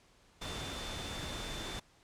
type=tone in noise; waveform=sine; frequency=3543 Hz; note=A7; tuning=11 cents sharp; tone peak=-46 dBFS; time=0.41-1.8 s; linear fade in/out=10 ms; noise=pink; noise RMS=-41 dBFS; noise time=0.41-1.8 s; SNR=-8 dB; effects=pink hiss -65 dBFS RMS until 2.03 s + low-pass 8000 Hz 12 dB/octave